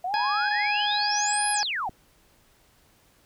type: exponential two-way sweep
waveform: sine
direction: up then down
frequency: 698.5 to 11175 to 698.5 Hz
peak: -26 dBFS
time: 0.04-1.89 s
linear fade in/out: 5 ms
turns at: 1.51 s
type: harmonic tone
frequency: 830.6 Hz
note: G#5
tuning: in tune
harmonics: 1 / 2 / 3 / 4 / 5 / 6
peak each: -26 / -30 / -36 / -39 / -41 / -34 dBFS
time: 0.14-1.63 s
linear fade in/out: 0 ms
type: click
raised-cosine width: 3 ms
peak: -28 dBFS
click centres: 1.894 s
effects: pink hiss -61 dBFS RMS until 3.25 s